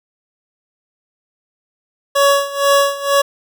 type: tone with tremolo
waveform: 25% pulse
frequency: 561 Hz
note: C#5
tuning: 21 cents sharp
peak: -5 dBFS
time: 2.15-3.22 s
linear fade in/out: 10 ms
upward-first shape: sine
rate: 2.1 Hz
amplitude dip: 85%
effects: none